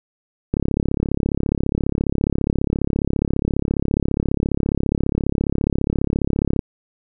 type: click train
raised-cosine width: 3 ms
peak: -6 dBFS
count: 211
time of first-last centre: 0.54-6.592 s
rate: 34.7 Hz
effects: none